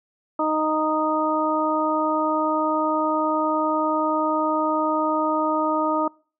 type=harmonic tone; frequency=310.1 Hz; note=D#4; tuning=6 cents flat; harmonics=1 / 2 / 3 / 4; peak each=-25 / -25 / -25 / -25 dBFS; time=0.39-6.08 s; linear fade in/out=5 ms; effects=noise-tail reverb RT60 0.4 s tail -25 dB re dry